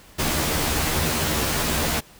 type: noise with comb filter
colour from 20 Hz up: pink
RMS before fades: -23 dBFS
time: 0.18-2.01 s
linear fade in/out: 20 ms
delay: 13 ms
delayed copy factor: +1
effects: pink hiss -49 dBFS RMS until 2.19 s